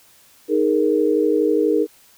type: chord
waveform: sine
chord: D# suspended fourth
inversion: none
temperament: equal with one note detuned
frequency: 311.1 / 415.3 / 467.5 Hz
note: D#4 / G#4 / A#4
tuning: 0 / 0 / +5 cents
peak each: -19 dBFS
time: 0.48-1.87 s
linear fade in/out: 50 ms
effects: white hiss -52 dBFS RMS until 2.17 s